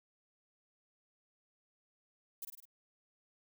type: noise with echo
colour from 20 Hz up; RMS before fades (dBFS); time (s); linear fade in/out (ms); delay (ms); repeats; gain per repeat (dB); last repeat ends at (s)
violet; -42; 2.42-2.45; 5; 51; 4; -4; 2.654
effects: none